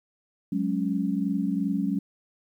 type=chord; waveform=sine; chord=F# suspended second; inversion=none; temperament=equal; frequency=185 / 207.7 / 277.2 Hz; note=F#3 / G#3 / C#4; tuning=0 / 0 / 0 cents; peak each=-28 dBFS; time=0.52-1.99 s; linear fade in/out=5 ms; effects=10-bit